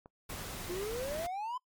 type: click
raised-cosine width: 1 ms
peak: -36 dBFS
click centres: 0.059 s
type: noise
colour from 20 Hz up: pink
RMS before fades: -42 dBFS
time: 0.29-1.27 s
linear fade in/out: 10 ms
type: exponential sweep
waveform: triangle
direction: up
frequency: 342.4 to 1033 Hz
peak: -33 dBFS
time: 0.69-1.58 s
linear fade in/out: 10 ms
effects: noise-tail reverb RT60 0.1 s tail -22 dB re dry + MP3 96 kbps